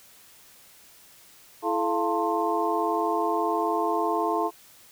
sine tone cluster, 333.1 / 431.6 / 692 / 893 / 1056 Hz, E4 / A4 / F5 / A5 / C6, +18 / -33 / -16 / +25 / +16 cents, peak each -29 dBFS, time 1.62-4.51 s, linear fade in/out 50 ms, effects white hiss -53 dBFS RMS until 4.91 s

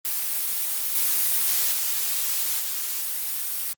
blue noise with level steps, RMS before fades -26 / -22 / -25 / -28 dBFS, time 0.05-3.73 s, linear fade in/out 0 ms, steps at 0.95 / 1.72 / 2.6 s, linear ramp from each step 2 ms, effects Opus 32 kbps

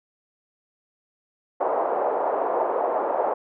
pink band-pass noise, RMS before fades -24 dBFS, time 1.6-3.34 s, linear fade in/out 10 ms, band 480 to 900 Hz, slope 24 dB/octave, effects none

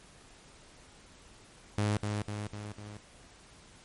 sawtooth tone with echo, 104.6 Hz, G#2, 13 cents sharp, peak -23 dBFS, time 1.78-1.97 s, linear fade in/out 0 ms, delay 250 ms, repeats 4, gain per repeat -4 dB, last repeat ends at 2.97 s, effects pink hiss -56 dBFS RMS until 3.84 s + MP3 48 kbps

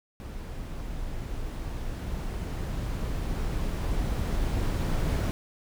brown noise with level ramp, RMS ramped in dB -37 to -25 dBFS, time 0.2-5.31 s, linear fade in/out 0 ms, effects none

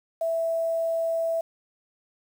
sine tone with quantisation, 659.3 Hz, E5, in tune, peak -23 dBFS, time 0.21-1.41 s, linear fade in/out 5 ms, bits 8, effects none

